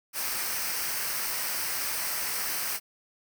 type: noise with comb filter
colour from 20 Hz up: white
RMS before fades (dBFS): -31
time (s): 0.13-2.8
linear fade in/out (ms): 50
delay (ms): 0.28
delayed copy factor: -0.55
effects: none